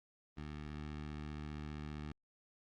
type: tone with notch filter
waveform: 15% pulse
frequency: 75.1 Hz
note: D2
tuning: 39 cents sharp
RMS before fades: -45 dBFS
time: 0.37-2.12 s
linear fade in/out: 5 ms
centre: 630 Hz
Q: 1.8
effects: low-pass 4000 Hz 12 dB/octave + Opus 32 kbps